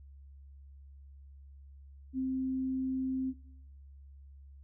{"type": "tone", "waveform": "sine", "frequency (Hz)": 261.6, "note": "C4", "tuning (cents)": 0, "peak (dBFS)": -30, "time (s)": [2.13, 3.34], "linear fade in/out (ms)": 50, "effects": ["noise-tail reverb RT60 0.7 s tail -18 dB re dry", "added 69 Hz sine -50 dBFS peak until 4.63 s"]}